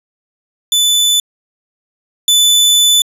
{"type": "tone pair in turn", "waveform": "sawtooth", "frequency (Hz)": [3498, 3498], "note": ["A7", "A7"], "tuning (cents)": [-11, -11], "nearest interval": "unison", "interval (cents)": 0, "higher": "neither", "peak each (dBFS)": [-6, -4], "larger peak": "second", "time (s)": [[0.72, 1.2], [2.28, 3.02]], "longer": "second", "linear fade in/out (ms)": 2, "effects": ["resampled to 32000 Hz", "7-bit"]}